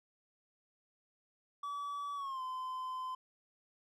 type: tone with pitch glide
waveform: triangle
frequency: 1146 to 1026.9 Hz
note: D6 to C6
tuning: -43 to -33 cents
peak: -36 dBFS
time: 1.63-3.15 s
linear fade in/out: 5 ms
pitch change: -190 cents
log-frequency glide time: 2.15-2.42 s
effects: none